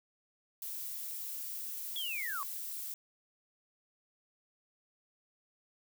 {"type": "noise", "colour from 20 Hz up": "violet", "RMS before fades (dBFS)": -41, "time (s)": [0.62, 2.94], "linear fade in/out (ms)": 2}
{"type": "linear sweep", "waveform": "sine", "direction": "down", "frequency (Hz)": [3425, 1063], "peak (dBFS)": -36, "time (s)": [1.96, 2.43], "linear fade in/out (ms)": 0}
{"effects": []}